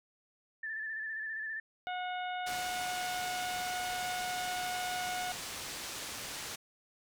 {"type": "tone with vibrato", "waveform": "sine", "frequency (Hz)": 1758, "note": "A6", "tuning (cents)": -2, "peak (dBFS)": -36, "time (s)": [0.63, 1.6], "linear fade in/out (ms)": 5, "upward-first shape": "square", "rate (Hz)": 15, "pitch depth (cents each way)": 31}
{"type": "harmonic tone", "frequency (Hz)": 728, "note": "F#5", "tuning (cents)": -28, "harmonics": [1, 2, 3, 4, 5], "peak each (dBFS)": [-36, -42, -46, -48, -50], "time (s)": [1.87, 5.32], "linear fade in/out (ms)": 0}
{"type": "low-pass noise", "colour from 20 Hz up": "white", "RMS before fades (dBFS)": -42, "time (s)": [2.46, 6.56], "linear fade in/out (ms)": 10, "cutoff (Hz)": 7300, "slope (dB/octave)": 12}
{"effects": []}